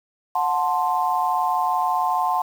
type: chord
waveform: sine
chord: F# diminished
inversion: none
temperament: equal with one note detuned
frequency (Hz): 728.5 / 880 / 1046.5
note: F#5 / A5 / C6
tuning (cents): -27 / 0 / 0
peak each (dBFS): -23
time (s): 0.35-2.42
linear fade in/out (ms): 5
effects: 7-bit